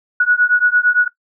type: beating tone pair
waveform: sine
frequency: 1460 / 1468.8 Hz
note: F#6 / F#6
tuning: -24 / -13 cents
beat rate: 8.8 Hz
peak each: -14 dBFS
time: 0.2-1.08 s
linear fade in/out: 5 ms
effects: noise-tail reverb RT60 0.1 s tail -19 dB re dry